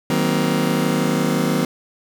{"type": "chord", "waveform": "30% pulse", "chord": "C half-diminished seventh", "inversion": "first", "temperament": "just", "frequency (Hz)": [156.98, 188.37, 235.5, 261.6], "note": ["Eb3", "Gb3", "Bb3", "C4"], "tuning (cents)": [16, 31, 18, 0], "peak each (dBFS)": [-20, -20, -20, -20], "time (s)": [0.1, 1.65], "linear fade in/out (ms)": 2, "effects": []}